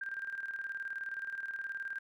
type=tone with tremolo; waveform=sine; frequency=1590 Hz; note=G6; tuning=24 cents sharp; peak=-35 dBFS; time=0.01-1.99 s; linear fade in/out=5 ms; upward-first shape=square; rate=19 Hz; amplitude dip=60%; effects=none